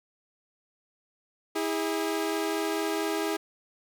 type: tone pair together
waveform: sawtooth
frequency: 323.5 / 407.9 Hz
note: E4 / G#4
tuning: -32 / -31 cents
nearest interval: major third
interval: 401 cents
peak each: -26 dBFS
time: 1.55-3.37 s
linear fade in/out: 10 ms
effects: none